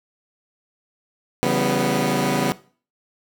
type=chord; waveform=15% pulse; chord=C# half-diminished seventh; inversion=none; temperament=equal with one note detuned; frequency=138.59 / 164.81 / 191.74 / 246.9 Hz; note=C#3 / E3 / G3 / B3; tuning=0 / 0 / -38 / 0 cents; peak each=-18 / -21 / -18 / -16 dBFS; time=1.43-2.52 s; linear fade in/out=0 ms; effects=noise-tail reverb RT60 0.4 s tail -18 dB re dry